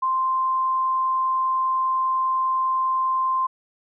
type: tone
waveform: sine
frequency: 1045 Hz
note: C6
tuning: 2 cents flat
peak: -19 dBFS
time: 0.02-3.47 s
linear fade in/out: 10 ms
effects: none